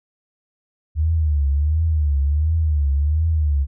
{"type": "tone with vibrato", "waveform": "sine", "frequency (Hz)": 75.2, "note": "D2", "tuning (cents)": 42, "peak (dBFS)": -15, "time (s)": [0.95, 3.67], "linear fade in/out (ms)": 50, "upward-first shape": "triangle", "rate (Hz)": 1.4, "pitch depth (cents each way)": 160, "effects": []}